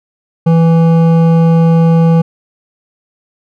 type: tone with hard clipping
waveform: sine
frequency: 165.2 Hz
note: E3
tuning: 4 cents sharp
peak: -7 dBFS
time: 0.46-2.22 s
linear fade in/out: 10 ms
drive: 11 dB
effects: none